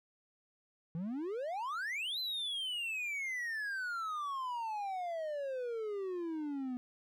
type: exponential two-way sweep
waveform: triangle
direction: up then down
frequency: 157.7 to 4101 to 244.9 Hz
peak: -34 dBFS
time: 0.95-6.77 s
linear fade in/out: 0 ms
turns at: 2.19 s
effects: none